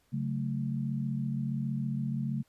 sine chord, F# minor, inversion second, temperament equal, 138.59 / 185 / 220 Hz, C#3 / F#3 / A3, 0 / 0 / 0 cents, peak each -32 / -38 / -34 dBFS, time 0.12-2.43 s, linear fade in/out 20 ms, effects pink hiss -70 dBFS RMS until 2.48 s + resampled to 32000 Hz

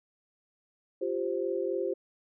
sine chord, F suspended second, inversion none, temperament just, 349.2 / 392.9 / 523.8 Hz, F4 / G4 / C5, 0 / +4 / +2 cents, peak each -33 / -32 / -33 dBFS, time 1.01-1.94 s, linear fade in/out 10 ms, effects none

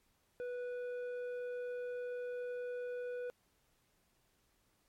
triangle tone with tanh clipping, 491.8 Hz, B4, 7 cents flat, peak -40 dBFS, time 0.4-3.3 s, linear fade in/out 0 ms, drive 12 dB, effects pink hiss -75 dBFS RMS until 4.88 s + MP3 64 kbps

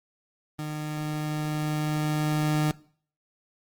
30% pulse tone with level ramp, 152.1 Hz, D#3, 39 cents flat, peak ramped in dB -28 to -19 dBFS, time 0.59-2.71 s, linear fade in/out 0 ms, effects noise-tail reverb RT60 0.5 s tail -21 dB re dry + Opus 24 kbps

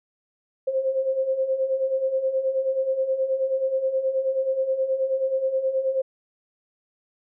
sine beating tone pair, 522 / 531.4 Hz, C5 / C5, -4 / +27 cents, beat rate 9.4 Hz, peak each -28 / -22 dBFS, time 0.67-6.02 s, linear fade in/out 10 ms, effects none

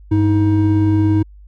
triangle tone pair together, 99.53 / 316 Hz, G2 / D#4, +27 / +27 cents, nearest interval octave + minor sixth, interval 2000 cents, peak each -12 dBFS, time 0.11-1.23 s, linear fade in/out 10 ms, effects added 50 Hz sine -38 dBFS peak until 1.47 s

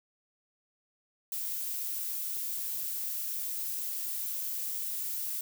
violet noise, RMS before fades -35 dBFS, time 1.32-5.41 s, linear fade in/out 2 ms, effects none

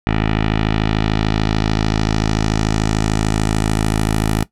10% pulse tone with low-pass filter sweep, 53.5 Hz, A1, 48 cents flat, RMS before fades -17 dBFS, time 0.07-4.43 s, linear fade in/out 0 ms, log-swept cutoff 2600 to 12000 Hz, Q 1.6, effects noise-tail reverb RT60 0.1 s tail -17 dB re dry

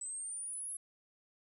sine exponential sweep, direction up, 7930 to 10910 Hz, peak -39 dBFS, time 0.01-0.77 s, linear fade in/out 5 ms, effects none

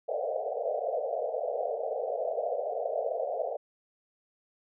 white band-pass noise, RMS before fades -32 dBFS, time 0.08-3.57 s, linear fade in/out 10 ms, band 450 to 730 Hz, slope 96 dB/octave, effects none

